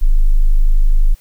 sine tone, 25.96 Hz, G#0, in tune, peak -6 dBFS, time 0.01-1.15 s, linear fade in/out 20 ms, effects white hiss -51 dBFS RMS until 1.2 s

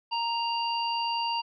harmonic tone, 932.3 Hz, A#5, in tune, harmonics 1 / 3 / 5, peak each -28 / -33 / -35 dBFS, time 0.11-1.42 s, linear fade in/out 20 ms, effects none

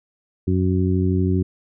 harmonic tone, 92.5 Hz, F#2, in tune, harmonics 1 / 2 / 3 / 4, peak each -19 / -22 / -24 / -25 dBFS, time 0.47-1.43 s, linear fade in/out 10 ms, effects none

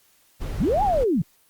brown noise, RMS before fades -29 dBFS, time 0.4-1.05 s, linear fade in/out 20 ms
sine linear two-way sweep, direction up then down, 136 to 859 to 136 Hz, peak -18 dBFS, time 0.6-1.22 s, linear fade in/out 5 ms, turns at 0.83 s
effects white hiss -60 dBFS RMS until 1.49 s + Opus 48 kbps

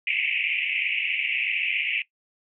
white band-pass noise, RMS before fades -26 dBFS, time 0.07-2.02 s, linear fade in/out 2 ms, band 2100 to 2800 Hz, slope 96 dB/octave, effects noise-tail reverb RT60 0.1 s tail -18 dB re dry

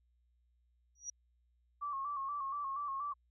sine tone with exponential growth, 5780 Hz, F#8, 41 cents flat, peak -36 dBFS, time 0.95-1.1 s, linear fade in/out 5 ms, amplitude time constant 32 ms
sine tone with vibrato, 1123 Hz, C#6, 22 cents sharp, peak -36 dBFS, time 1.81-3.14 s, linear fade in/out 20 ms, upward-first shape square, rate 4.2 Hz, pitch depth 58 cents each way
effects added 60 Hz sine -70 dBFS peak until 3.3 s

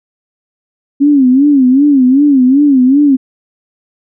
sine tone with vibrato, 271.7 Hz, C#4, 35 cents flat, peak -4 dBFS, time 1-3.17 s, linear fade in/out 20 ms, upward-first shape sine, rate 2.6 Hz, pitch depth 140 cents each way, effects none

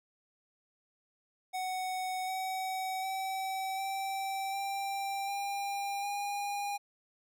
square tone with pitch steps, 744 / 754.8 / 765.8 / 776.9 / 788.2 / 799.7 / 811.3 Hz, F#5 / F#5 / G5 / G5 / G5 / G5 / G#5, +9 / +34 / -41 / -16 / +9 / +34 / -41 cents, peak -34 dBFS, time 1.53-6.78 s, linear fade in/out 20 ms, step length 750 ms, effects none

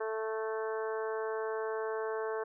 harmonic tone, 220 Hz, A3, in tune, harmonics 2 / 3 / 4 / 5 / 6 / 7 / 8, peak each -34 / -42 / -43 / -43 / -49 / -45 / -51 dBFS, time 0-2.44 s, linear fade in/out 10 ms, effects none

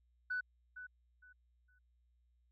sine tone with echo, 1492 Hz, F#6, 14 cents sharp, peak -34 dBFS, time 0.3-0.41 s, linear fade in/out 10 ms, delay 460 ms, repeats 3, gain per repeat -12 dB, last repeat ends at 1.79 s, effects tanh soft clip ceiling -31 dBFS + added 60 Hz sine -70 dBFS peak until 2.51 s

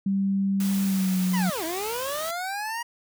sine tone with pitch glide, 195.7 to 183.65 Hz, G3 to F#3, -3 to -13 cents, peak -21 dBFS, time 0.06-1.5 s, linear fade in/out 5 ms, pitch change -110 cents, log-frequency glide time 0.84-1.21 s
white noise, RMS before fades -36 dBFS, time 0.6-2.31 s, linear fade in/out 2 ms
25% pulse linear two-way sweep, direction down then up, 1042 to 311.1 to 956 Hz, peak -25 dBFS, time 1.33-2.83 s, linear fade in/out 10 ms, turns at 1.64 s
effects none

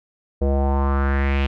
square tone with low-pass filter sweep, 68.9 Hz, C#2, 10 cents flat, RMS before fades -19 dBFS, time 0.41-1.47 s, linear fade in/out 10 ms, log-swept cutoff 520 to 2900 Hz, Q 3.5, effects none

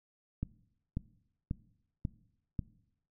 click train, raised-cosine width 5 ms, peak -21 dBFS, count 5, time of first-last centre 0.43-2.592 s, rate 1.85 Hz, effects noise-tail reverb RT60 0.8 s tail -20 dB re dry

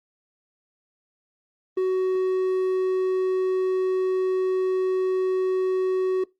triangle tone, 373.5 Hz, F#4, 16 cents sharp, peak -18 dBFS, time 1.77-6.24 s, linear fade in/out 5 ms, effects noise-tail reverb RT60 0.2 s tail -22 dB re dry + Opus 24 kbps

